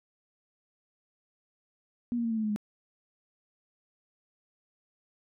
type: tone with pitch steps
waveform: sine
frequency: 240.2 / 234.6 / 229.1 / 223.7 / 218.5 / 213.4 / 208.4 Hz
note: B3 / A#3 / A#3 / A3 / A3 / G#3 / G#3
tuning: -48 / +11 / -30 / +29 / -12 / +47 / +6 cents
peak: -27 dBFS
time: 2.12-2.561 s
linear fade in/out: 0 ms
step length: 63 ms
effects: none